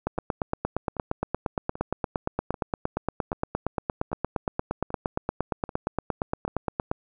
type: two click trains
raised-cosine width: 1 ms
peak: -22 / -11 dBFS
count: 9 / 60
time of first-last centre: 0.18-6.479 / 0.07-6.915 s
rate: 1.27 / 8.62 Hz
effects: none